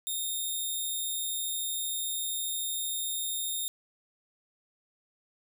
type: tone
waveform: 10% pulse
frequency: 3673 Hz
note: A#7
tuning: 26 cents flat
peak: -23 dBFS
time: 0.07-3.68 s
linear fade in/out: 0 ms
effects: none